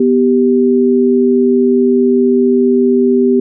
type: tone pair together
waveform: sine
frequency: 246.9 / 391.6 Hz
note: B3 / G4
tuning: 0 / -2 cents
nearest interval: minor sixth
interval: 798 cents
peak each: -10 dBFS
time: 0-3.4 s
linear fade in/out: 5 ms
effects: none